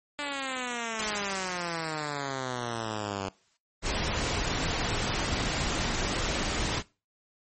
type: exponential sweep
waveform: 5% pulse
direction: down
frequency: 293.7 to 95 Hz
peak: -20 dBFS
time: 0.19-3.29 s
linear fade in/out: 0 ms
type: noise with exponential decay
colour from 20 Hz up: white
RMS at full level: -29 dBFS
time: 0.99-3.57 s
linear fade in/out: 5 ms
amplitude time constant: 560 ms
type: noise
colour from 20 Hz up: pink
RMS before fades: -29 dBFS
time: 3.82-6.83 s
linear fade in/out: 50 ms
effects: noise-tail reverb RT60 0.3 s tail -21 dB re dry + MP3 32 kbps